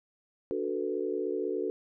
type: chord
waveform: sine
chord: B minor seventh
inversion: first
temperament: equal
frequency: 293.7 / 370 / 440 / 493.9 Hz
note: D4 / F#4 / A4 / B4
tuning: 0 / 0 / 0 / 0 cents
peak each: -37 / -33 / -33 / -38 dBFS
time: 0.51-1.7 s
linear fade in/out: 0 ms
effects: none